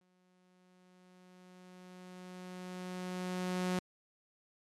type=tone with exponential growth; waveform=sawtooth; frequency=182.3 Hz; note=F#3; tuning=25 cents flat; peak=-27 dBFS; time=0.01-3.79 s; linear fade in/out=2 ms; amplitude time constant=820 ms; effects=low-pass 10000 Hz 12 dB/octave + MP3 96 kbps